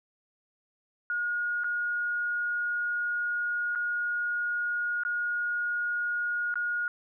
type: tone with dropouts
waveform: sine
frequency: 1437 Hz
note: F6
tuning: 49 cents sharp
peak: -27 dBFS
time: 1.1-6.88 s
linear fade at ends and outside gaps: 1 ms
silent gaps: 1.636-1.643 / 3.751-3.757 / 5.035-5.05 / 6.541-6.556 s
effects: none